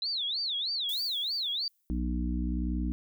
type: tone with vibrato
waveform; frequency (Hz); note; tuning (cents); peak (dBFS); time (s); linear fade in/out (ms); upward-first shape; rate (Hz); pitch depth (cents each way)
sine; 3910; B7; -18; -29; 0.02-1.68; 2; sine; 3.2; 300
type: noise with exponential decay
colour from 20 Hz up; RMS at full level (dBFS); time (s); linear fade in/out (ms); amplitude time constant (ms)
violet; -40; 0.89-2; 1; 240
type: harmonic tone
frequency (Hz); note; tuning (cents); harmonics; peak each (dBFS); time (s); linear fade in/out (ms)
61.1; B1; -18; 1 / 3 / 4 / 5; -30 / -35 / -36 / -37; 1.9-2.92; 0
effects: none